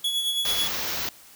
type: tone with tremolo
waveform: 45% pulse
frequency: 3374 Hz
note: G#7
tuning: 27 cents sharp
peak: -22 dBFS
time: 0.04-0.68 s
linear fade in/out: 5 ms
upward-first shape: sine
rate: 9.2 Hz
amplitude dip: 45%
type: band-stop noise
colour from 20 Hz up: white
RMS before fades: -29 dBFS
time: 0.45-1.09 s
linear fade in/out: 2 ms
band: 6500 to 14000 Hz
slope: 48 dB/octave
effects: white hiss -50 dBFS RMS until 1.35 s